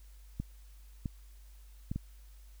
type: clicks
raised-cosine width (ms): 5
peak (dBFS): -22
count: 4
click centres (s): 0.4 / 1.058 / 1.915 / 1.96
effects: added 50 Hz sine -51 dBFS peak until 2.6 s + white hiss -66 dBFS RMS until 2.6 s